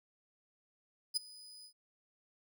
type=tone with ADSR envelope; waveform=35% pulse; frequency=4978 Hz; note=D#8; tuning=in tune; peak=-27 dBFS; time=1.14-1.73 s; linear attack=27 ms; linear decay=12 ms; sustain=-23 dB; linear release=83 ms; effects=none